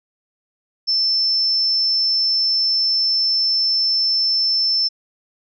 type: tone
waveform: sine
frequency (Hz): 5310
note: E8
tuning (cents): +12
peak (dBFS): -15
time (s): 0.87-4.89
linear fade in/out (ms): 20
effects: none